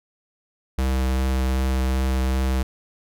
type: tone with vibrato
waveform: square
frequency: 65.2 Hz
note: C2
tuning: 5 cents flat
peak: -20 dBFS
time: 0.78-2.63 s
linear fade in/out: 5 ms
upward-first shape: triangle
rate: 2.6 Hz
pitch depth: 12 cents each way
effects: none